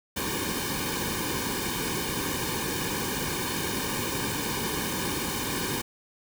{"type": "noise with comb filter", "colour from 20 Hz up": "pink", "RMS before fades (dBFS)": -30, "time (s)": [0.16, 5.82], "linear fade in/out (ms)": 10, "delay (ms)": 1.5, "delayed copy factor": -1, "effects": []}